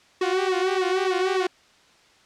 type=tone with flanger; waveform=sawtooth; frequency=373.4 Hz; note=F#4; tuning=16 cents sharp; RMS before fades=-23 dBFS; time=0.21-1.47 s; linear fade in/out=5 ms; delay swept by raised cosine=1.3 to 7 ms; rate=3.4 Hz; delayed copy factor=-0.8; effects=white hiss -56 dBFS RMS until 2.25 s + low-pass 5000 Hz 12 dB/octave